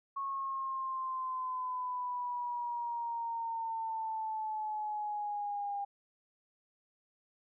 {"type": "exponential sweep", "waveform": "sine", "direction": "down", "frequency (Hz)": [1100, 803], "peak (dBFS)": -34, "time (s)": [0.16, 5.85], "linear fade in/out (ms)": 10, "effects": []}